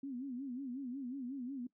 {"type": "tone with vibrato", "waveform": "sine", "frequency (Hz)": 260, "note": "C4", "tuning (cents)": -11, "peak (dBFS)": -39, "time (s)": [0.03, 1.67], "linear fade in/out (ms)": 5, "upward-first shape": "sine", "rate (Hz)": 5.5, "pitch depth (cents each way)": 140, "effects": ["noise-tail reverb RT60 0.1 s tail -18 dB re dry"]}